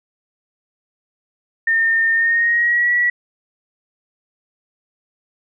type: tone with pitch glide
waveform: sine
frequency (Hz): 1818 to 1937.3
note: A#6 to B6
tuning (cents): -44 to -34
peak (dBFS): -13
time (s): 1.67-3.1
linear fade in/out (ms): 5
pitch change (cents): +110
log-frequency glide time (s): 2.13-2.92
effects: none